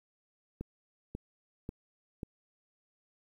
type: click train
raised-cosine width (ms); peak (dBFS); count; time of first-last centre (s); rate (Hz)
3; -25; 4; 0.61-2.232; 1.85
effects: 10-bit